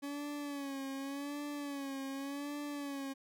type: tone with vibrato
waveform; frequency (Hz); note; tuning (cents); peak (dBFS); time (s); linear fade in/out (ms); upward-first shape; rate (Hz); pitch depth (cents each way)
40% pulse; 280.8; C#4; +22; -38; 0.02-3.14; 20; sine; 0.87; 66
effects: none